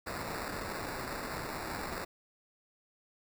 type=noise with sample-and-hold; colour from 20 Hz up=white; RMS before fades=-39 dBFS; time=0.06-2.05 s; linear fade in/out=10 ms; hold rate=3150 Hz; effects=none